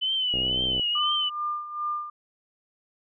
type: tone with vibrato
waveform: sine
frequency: 2996 Hz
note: F#7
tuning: 21 cents sharp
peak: -23 dBFS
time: 0.01-1.3 s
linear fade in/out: 20 ms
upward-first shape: triangle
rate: 2 Hz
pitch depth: 89 cents each way
type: click train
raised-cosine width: 2 ms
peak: -21 dBFS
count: 30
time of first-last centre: 0.34-0.796 s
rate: 63.6 Hz
type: tone with tremolo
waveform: sine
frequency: 1200 Hz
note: D6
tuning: 37 cents sharp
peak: -25 dBFS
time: 0.95-2.1 s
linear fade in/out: 5 ms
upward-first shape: sine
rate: 2.4 Hz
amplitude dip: 70%
effects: none